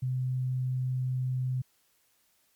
sine tone, 128.2 Hz, C3, 35 cents flat, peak -27 dBFS, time 0.02-1.62 s, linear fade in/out 10 ms, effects white hiss -69 dBFS RMS until 2.55 s + MP3 96 kbps

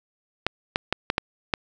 clicks, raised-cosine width 0.3 ms, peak -5 dBFS, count 6, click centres 0.466 / 0.759 / 0.926 / 1.101 / 1.181 / 1.538 s, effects none

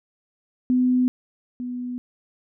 sine tone pair in turn, 251.8 / 247.3 Hz, B3 / B3, +34 / +3 cents, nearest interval unison, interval 31 cents, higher first, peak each -16 / -27 dBFS, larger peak first, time 0.7-1.08 / 1.6-1.98 s, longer neither, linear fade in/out 0 ms, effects none

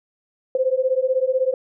sine beating tone pair, 511 / 527 Hz, C5 / C5, -41 / +12 cents, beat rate 16 Hz, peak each -20 dBFS, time 0.55-1.54 s, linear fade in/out 2 ms, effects none

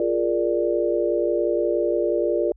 sine chord, Bb dominant seventh, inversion second, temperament equal, 349.2 / 415.3 / 466.2 / 587.3 Hz, F4 / Ab4 / Bb4 / D5, 0 / 0 / 0 / 0 cents, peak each -23 / -27 / -25 / -24 dBFS, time 0-2.52 s, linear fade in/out 2 ms, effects added 50 Hz sine -48 dBFS peak until 2.56 s

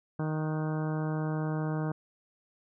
harmonic tone with a mistuned harmonic, 155.4 Hz, D#3, 2 cents flat, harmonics 1 / 2 / 3 / 4 / 5 / 6 / 7 / 8 / 9 / 10, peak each -30 / -36 / -40 / -42 / -44 / -46 / -47 / -48 / -49 / -50 dBFS, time 0.19-1.92 s, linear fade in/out 5 ms, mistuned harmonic 9, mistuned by +54 cents, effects none

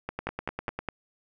two click trains, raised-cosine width 0.5 ms, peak -15 / -17 dBFS, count 4 / 8, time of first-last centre 0.27-0.887 / 0.09-0.79 s, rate 4.86 / 10 Hz, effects none

